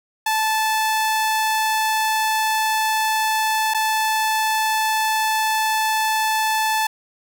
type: tone with dropouts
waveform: sawtooth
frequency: 874 Hz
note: A5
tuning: 12 cents flat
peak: -14 dBFS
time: 0.26-6.87 s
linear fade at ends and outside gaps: 5 ms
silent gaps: 3.738-3.745 s
effects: none